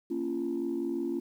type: chord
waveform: sine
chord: Bb minor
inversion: none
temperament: equal with one note detuned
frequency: 233.1 / 277.2 / 342.6 Hz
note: Bb3 / Db4 / F4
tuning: 0 / 0 / -33 cents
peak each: -36 / -33 / -31 dBFS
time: 0.1-1.2 s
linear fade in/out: 10 ms
effects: tanh soft clip ceiling -23 dBFS + 10-bit